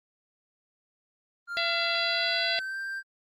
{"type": "tone with pitch glide", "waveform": "triangle", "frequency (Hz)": [1396.9, 1577.1], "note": ["F6", "G6"], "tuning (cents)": [0, 10], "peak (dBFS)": -30, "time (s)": [1.47, 3.03], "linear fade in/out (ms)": 50, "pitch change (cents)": 210, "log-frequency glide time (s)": [1.99, 2.78]}
{"type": "harmonic tone", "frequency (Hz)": 675, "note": "E5", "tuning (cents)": 41, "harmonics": [1, 3, 4, 5, 6, 7], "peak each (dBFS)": [-33, -33, -33, -33, -33, -33], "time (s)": [1.57, 2.59], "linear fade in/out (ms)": 0}
{"effects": ["Opus 24 kbps"]}